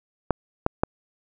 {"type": "clicks", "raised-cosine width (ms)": 1, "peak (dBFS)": -5, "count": 3, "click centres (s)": [0.307, 0.664, 0.835], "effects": []}